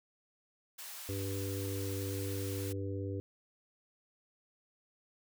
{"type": "high-pass noise", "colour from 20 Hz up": "white", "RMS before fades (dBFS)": -46, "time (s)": [0.78, 2.73], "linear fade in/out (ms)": 10, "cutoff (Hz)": 790, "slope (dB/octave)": 12}
{"type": "harmonic tone", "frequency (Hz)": 98, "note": "G2", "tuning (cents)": 0, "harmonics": [1, 3, 4, 5], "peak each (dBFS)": [-37, -42, -43, -44], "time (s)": [1.09, 3.2], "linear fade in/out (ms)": 0}
{"effects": []}